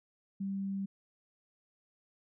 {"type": "tone", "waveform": "sine", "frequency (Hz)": 195.6, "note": "G3", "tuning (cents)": -4, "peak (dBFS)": -33, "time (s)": [0.4, 0.86], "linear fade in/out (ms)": 10, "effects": []}